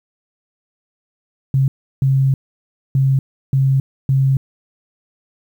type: tone bursts at uneven times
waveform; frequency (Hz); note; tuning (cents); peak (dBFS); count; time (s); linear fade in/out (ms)
sine; 134.6; C3; +49; -11; 5; 1.54-1.68 / 2.02-2.34 / 2.95-3.19 / 3.53-3.8 / 4.09-4.37; 2
effects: 8-bit

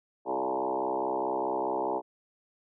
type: tone with frequency modulation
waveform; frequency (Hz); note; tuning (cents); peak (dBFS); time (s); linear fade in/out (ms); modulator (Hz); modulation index
sine; 633; D#5; +30; -27; 0.25-2.02; 50; 64.8; 4.9
effects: none

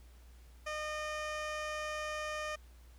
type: tone with low-pass filter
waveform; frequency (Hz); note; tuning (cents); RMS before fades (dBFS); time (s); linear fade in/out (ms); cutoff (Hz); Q
15% pulse; 610; D#5; -34; -39; 0.66-2.56; 10; 7300; 0.66
effects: added 60 Hz sine -54 dBFS peak until 2.98 s + pink hiss -66 dBFS RMS until 2.98 s

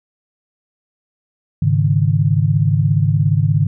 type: chord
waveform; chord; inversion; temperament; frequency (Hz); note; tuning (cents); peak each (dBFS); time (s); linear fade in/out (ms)
sine; Ab suspended fourth; none; equal; 103.83 / 138.59 / 155.56; Ab2 / Db3 / Eb3; 0 / 0 / 0; -16; 1.62-3.67; 5
effects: none

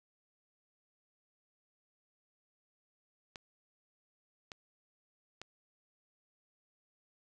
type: clicks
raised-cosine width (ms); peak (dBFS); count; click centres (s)
0.2; -27; 3; 3.358 / 4.518 / 5.416
effects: 11-bit

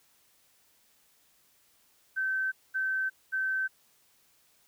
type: tone bursts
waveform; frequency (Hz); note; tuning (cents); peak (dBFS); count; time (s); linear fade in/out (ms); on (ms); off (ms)
sine; 1542; G6; -29; -27; 3; 2.16-3.68; 20; 360; 220
effects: white hiss -66 dBFS RMS until 4.67 s

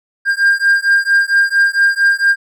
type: beating tone pair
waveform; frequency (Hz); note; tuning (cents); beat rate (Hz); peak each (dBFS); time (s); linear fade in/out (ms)
triangle; 1600 / 1604.4; G6 / G6; +35 / +40; 4.4; -11; 0.25-2.36; 50
effects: none

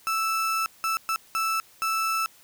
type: tone bursts at uneven times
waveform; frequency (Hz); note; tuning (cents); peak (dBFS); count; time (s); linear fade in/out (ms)
35% pulse; 1318.5; E6; 0; -22; 5; 0.07-0.66 / 0.84-0.97 / 1.09-1.16 / 1.35-1.6 / 1.82-2.26; 0
effects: white hiss -55 dBFS RMS until 2.43 s

